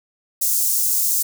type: high-pass noise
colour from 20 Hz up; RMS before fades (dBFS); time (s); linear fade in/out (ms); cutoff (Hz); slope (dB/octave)
white; -19; 0.41-1.23; 10; 6100; 24
effects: none